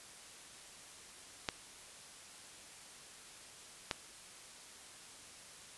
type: clicks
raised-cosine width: 0.2 ms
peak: -16 dBFS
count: 2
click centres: 1.488 / 3.912 s
effects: white hiss -54 dBFS RMS until 5.77 s + resampled to 24000 Hz

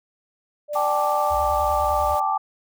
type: tone with pitch glide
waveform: sine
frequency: 592 to 596.1 Hz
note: D5 to D5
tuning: +14 to +26 cents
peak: -24 dBFS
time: 0.68-2.22 s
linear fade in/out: 50 ms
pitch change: +12 cents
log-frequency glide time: 0.81-1.71 s
type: noise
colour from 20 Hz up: white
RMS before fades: -41 dBFS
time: 0.73-2.2 s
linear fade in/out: 5 ms
type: chord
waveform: sine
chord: G suspended second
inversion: none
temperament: equal with one note detuned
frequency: 784 / 867.9 / 1174.7 Hz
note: G5 / A5 / D6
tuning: 0 / -24 / 0 cents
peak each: -24 dBFS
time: 0.75-2.38 s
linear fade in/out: 10 ms
type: tone with vibrato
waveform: sine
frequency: 66.9 Hz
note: C2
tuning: 39 cents sharp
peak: -30 dBFS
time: 1.3-2.16 s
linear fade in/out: 20 ms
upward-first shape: square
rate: 10 Hz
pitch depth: 220 cents each way
effects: none

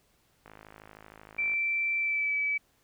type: click train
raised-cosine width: 0.5 ms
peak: -33 dBFS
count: 58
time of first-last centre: 0.46-1.535 s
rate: 53 Hz
type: tone with pitch glide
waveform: sine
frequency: 2339 to 2295 Hz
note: D7 to D7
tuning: -8 to -40 cents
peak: -26 dBFS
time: 1.38-2.58 s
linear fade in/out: 10 ms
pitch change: -32 cents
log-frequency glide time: 1.98-2.35 s
effects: pink hiss -68 dBFS RMS until 2.83 s

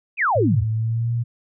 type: exponential sweep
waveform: sine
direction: down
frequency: 2703 to 65.41 Hz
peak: -16 dBFS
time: 0.17-0.65 s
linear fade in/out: 50 ms
type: tone with pitch glide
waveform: sine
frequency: 110 to 117.9 Hz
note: A2 to A#2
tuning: 0 to +20 cents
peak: -19 dBFS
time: 0.35-1.24 s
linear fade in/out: 20 ms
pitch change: +120 cents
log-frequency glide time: 0.71-1.12 s
effects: none

